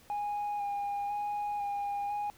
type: tone with vibrato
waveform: sine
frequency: 818 Hz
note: G#5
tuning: 26 cents flat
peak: -29 dBFS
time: 0.1-2.3 s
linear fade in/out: 0 ms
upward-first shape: square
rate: 1 Hz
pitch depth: 15 cents each way
effects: tanh soft clip ceiling -30 dBFS + pink hiss -59 dBFS RMS until 2.37 s